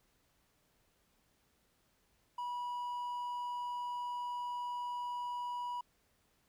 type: tone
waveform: triangle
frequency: 975 Hz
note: B5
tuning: 23 cents flat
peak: -35 dBFS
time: 2.38-5.81 s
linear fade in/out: 5 ms
effects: pink hiss -74 dBFS RMS until 6.48 s